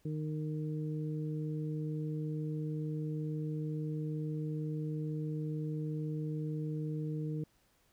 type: harmonic tone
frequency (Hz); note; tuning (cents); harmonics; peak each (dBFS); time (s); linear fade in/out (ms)
153.7; D#3; -21; 1 / 2 / 3; -35 / -41 / -45; 0.05-7.44; 5
effects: pink hiss -71 dBFS RMS until 7.92 s